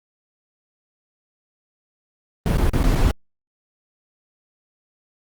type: noise with dropouts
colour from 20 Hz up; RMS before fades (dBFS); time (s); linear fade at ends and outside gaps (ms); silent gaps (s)
brown; -17; 2.46-3.11; 1; 2.572-2.582 / 2.696-2.733 / 2.832-2.839 / 2.952-2.956
effects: Opus 32 kbps